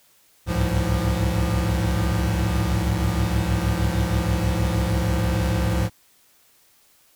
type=tone cluster; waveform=square; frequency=65.1 / 71.3 / 103.7 / 110.2 / 172.9 Hz; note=C2 / C#2 / G#2 / A2 / F3; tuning=-8 / +49 / -2 / +3 / -17 cents; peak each=-27 dBFS; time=0.46-5.9 s; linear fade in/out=50 ms; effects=white hiss -58 dBFS RMS until 7.15 s